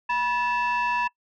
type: tone cluster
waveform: sine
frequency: 973 / 1731 / 2656 Hz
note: B5 / A6 / E7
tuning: -26 / -29 / +12 cents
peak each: -22 / -28 / -28 dBFS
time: 0.09-1.08 s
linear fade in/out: 10 ms
effects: noise-tail reverb RT60 0.1 s tail -24 dB re dry + tanh soft clip ceiling -18 dBFS